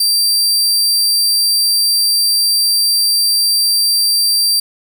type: tone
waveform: sawtooth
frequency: 4699 Hz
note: D8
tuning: in tune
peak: -8 dBFS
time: 0-4.6 s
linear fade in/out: 5 ms
effects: none